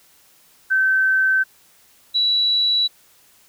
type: tone pair in turn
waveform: sine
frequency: 1541 / 3928 Hz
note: G6 / B7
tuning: -30 / -10 cents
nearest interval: octave + major third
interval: 1620 cents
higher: second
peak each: -14 / -15 dBFS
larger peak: first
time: 0.7-1.44 / 2.14-2.88 s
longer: neither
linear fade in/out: 20 ms
effects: white hiss -54 dBFS RMS until 3.48 s